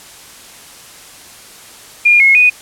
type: tone with pitch steps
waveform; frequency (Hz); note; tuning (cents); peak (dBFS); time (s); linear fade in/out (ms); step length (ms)
sine; 2417 / 2169 / 2480; D7 / C#7 / D#7; +49 / -38 / -6; -5; 2.05-2.5; 10; 150
effects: white hiss -37 dBFS RMS until 2.61 s + low-pass 11000 Hz 12 dB/octave